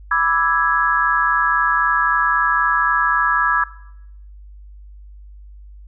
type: chord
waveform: sine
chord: E dominant seventh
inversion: second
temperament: equal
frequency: 987.8 / 1174.7 / 1318.5 / 1661.2 Hz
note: B5 / D6 / E6 / G#6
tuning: 0 / 0 / 0 / 0 cents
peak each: -22 / -21 / -20 / -17 dBFS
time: 0.11-3.64 s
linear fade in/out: 5 ms
effects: noise-tail reverb RT60 0.8 s tail -19 dB re dry + added 50 Hz sine -37 dBFS peak until 5.87 s